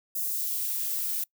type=noise with high-pass filter sweep; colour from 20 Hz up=violet; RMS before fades=-30 dBFS; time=0.15-1.24 s; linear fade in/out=5 ms; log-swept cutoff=7100 to 520 Hz; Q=0.83; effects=noise-tail reverb RT60 0.1 s tail -24 dB re dry